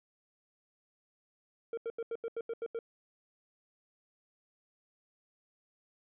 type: tone bursts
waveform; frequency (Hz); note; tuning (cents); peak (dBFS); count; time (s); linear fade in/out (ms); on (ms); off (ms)
triangle; 460; A#4; -23; -32; 9; 1.73-2.79; 2; 44; 83
effects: resampled to 8000 Hz